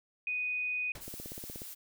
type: tone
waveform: sine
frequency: 2487 Hz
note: D#7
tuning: 1 cent flat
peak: -31 dBFS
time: 0.27-0.92 s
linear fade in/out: 2 ms
type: noise with exponential decay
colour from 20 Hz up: pink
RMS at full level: -41 dBFS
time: 0.95-1.14 s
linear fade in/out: 5 ms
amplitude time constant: 40 ms
type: noise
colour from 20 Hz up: blue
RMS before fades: -45 dBFS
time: 1-1.75 s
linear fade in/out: 20 ms
type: click train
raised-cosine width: 2 ms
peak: -31 dBFS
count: 10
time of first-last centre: 1.08-1.619 s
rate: 16.7 Hz
effects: none

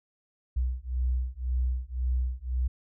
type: beating tone pair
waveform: sine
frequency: 61.74 / 63.64 Hz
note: B1 / C2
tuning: 0 / -47 cents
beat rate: 1.9 Hz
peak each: -29 dBFS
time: 0.56-2.68 s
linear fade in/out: 10 ms
effects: none

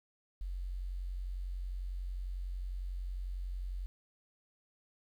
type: tone with quantisation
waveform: sine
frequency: 45.52 Hz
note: F#1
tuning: 28 cents flat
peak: -36 dBFS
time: 0.41-3.86 s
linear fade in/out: 0 ms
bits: 11
effects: none

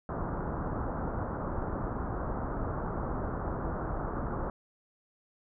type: low-pass noise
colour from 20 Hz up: pink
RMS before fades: -34 dBFS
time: 0.09-4.5 s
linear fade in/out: 2 ms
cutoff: 1400 Hz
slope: 48 dB/octave
effects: none

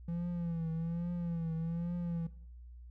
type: tone with vibrato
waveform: triangle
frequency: 168.3 Hz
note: E3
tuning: 36 cents sharp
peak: -32 dBFS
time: 0.08-2.27 s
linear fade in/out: 5 ms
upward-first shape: triangle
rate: 1.2 Hz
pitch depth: 76 cents each way
effects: noise-tail reverb RT60 0.6 s tail -17 dB re dry + added 60 Hz sine -48 dBFS peak until 2.9 s

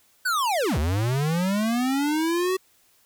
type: linear two-way sweep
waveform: square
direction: down then up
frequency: 1543 to 69.3 to 380.7 Hz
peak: -22 dBFS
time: 0.25-2.57 s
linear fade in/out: 10 ms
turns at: 0.78 s
effects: white hiss -61 dBFS RMS until 3.05 s

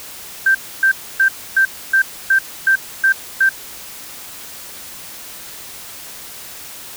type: tone bursts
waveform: sine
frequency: 1568 Hz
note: G6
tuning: in tune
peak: -9 dBFS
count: 9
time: 0.46-3.492 s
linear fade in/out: 5 ms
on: 88 ms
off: 280 ms
effects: white hiss -34 dBFS RMS until 6.96 s

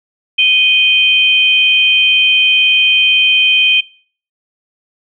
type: tone pair together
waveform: sine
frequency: 2485 / 3131 Hz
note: D#7 / G7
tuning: -3 / -3 cents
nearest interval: major third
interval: 400 cents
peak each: -10 dBFS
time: 0.38-3.81 s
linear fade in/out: 10 ms
effects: noise-tail reverb RT60 0.5 s tail -24 dB re dry

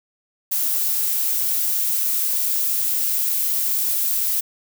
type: noise with high-pass filter sweep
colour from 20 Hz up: violet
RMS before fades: -21 dBFS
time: 0.51-4.41 s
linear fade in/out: 10 ms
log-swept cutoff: 730 to 410 Hz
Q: 3.3
effects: none

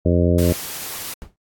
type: harmonic tone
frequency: 87 Hz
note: F2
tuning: 6 cents flat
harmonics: 1 / 2 / 3 / 4 / 5 / 6 / 7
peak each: -17 / -20 / -22 / -23 / -24 / -25 / -25 dBFS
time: 0.05-0.53 s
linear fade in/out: 10 ms
type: noise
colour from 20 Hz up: white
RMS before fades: -30 dBFS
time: 0.38-1.14 s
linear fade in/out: 5 ms
type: noise with exponential decay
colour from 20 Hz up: brown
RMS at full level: -30 dBFS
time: 1.22-1.36 s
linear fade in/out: 0 ms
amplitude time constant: 29 ms
effects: AAC 64 kbps

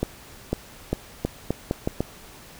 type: accelerating click train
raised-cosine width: 2 ms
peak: -9 dBFS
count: 8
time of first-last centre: 0.03-2.006 s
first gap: 500 ms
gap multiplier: 0.8
effects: pink hiss -46 dBFS RMS until 2.59 s

